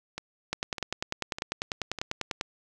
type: two click trains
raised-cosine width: 0.2 ms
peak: -18 / -12 dBFS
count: 4 / 20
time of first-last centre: 0.18-1.987 / 0.53-2.411 s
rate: 1.66 / 10.1 Hz
effects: none